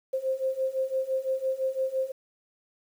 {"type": "beating tone pair", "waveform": "sine", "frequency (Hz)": [523.3, 529.2], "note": ["C5", "C5"], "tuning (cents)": [0, 20], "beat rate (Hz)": 5.9, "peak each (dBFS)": [-30, -28], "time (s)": [0.13, 2.12], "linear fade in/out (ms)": 10, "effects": ["9-bit"]}